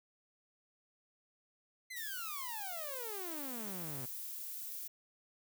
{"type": "exponential sweep", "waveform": "sawtooth", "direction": "down", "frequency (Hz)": [2093, 123.47], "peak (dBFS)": -40, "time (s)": [1.9, 4.06], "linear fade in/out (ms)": 10}
{"type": "noise", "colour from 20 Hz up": "violet", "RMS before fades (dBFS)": -44, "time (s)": [1.96, 4.88], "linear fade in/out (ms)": 10}
{"effects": []}